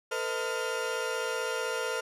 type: tone cluster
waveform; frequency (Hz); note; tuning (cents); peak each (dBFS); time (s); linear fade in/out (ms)
35% pulse; 451.2 / 507 / 631 / 1405; A4 / B4 / D#5 / F6; +44 / +45 / +24 / +10; -33 / -33 / -39 / -33; 0.11-2.01; 10
effects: low-pass 11000 Hz 12 dB/octave